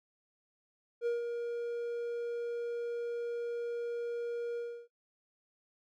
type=tone with ADSR envelope; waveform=triangle; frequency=473 Hz; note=A#4; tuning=25 cents sharp; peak=-26 dBFS; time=1.01-4.88 s; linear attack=53 ms; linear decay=150 ms; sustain=-6 dB; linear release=310 ms; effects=noise-tail reverb RT60 0.1 s tail -22 dB re dry